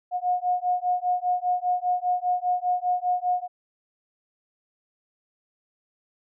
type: beating tone pair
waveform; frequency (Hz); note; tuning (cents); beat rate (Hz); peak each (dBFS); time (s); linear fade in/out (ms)
sine; 719 / 724; F#5 / F#5; -50 / -38; 5; -25; 0.11-3.48; 50
effects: none